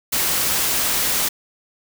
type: noise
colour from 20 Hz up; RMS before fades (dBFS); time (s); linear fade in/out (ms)
white; -20; 0.12-1.29; 10
effects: none